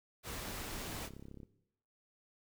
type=noise; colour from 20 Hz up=pink; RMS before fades=-43 dBFS; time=0.23-1.1 s; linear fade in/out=50 ms
type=click train; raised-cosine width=3 ms; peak=-37 dBFS; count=20; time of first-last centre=0.87-1.432 s; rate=33.8 Hz
effects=noise-tail reverb RT60 0.8 s tail -17 dB re dry